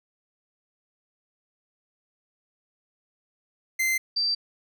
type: tone pair in turn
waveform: 45% pulse / sine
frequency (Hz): 2077 / 4678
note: C7 / D8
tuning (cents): -13 / -8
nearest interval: octave + major second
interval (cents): 1405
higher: second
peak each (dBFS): -22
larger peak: neither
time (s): 3.79-3.98 / 4.16-4.35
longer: neither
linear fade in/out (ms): 10
effects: none